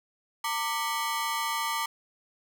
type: ring-modulated tone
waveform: sawtooth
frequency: 1046.5 Hz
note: C6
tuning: in tune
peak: -21 dBFS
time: 0.44-1.86 s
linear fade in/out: 5 ms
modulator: 133 Hz
effects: none